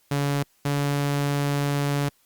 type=tone pair in turn; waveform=sawtooth; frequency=142.1 / 142.82 Hz; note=C#3 / D3; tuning=+43 / -48 cents; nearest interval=unison; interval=9 cents; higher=second; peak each=-18 dBFS; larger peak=neither; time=0.11-0.43 / 0.65-2.09 s; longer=second; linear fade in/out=5 ms; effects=white hiss -63 dBFS RMS until 2.25 s + Opus 48 kbps